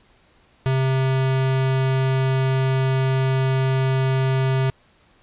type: tone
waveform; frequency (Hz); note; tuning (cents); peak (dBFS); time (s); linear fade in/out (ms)
square; 132.3; C3; +20; -18; 0.66-4.7; 0
effects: pink hiss -57 dBFS RMS until 5.22 s + resampled to 8000 Hz